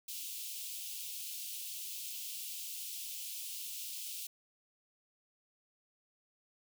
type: high-pass noise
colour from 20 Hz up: white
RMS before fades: -43 dBFS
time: 0.08-4.27 s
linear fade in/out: 5 ms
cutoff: 2600 Hz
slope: 48 dB/octave
effects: none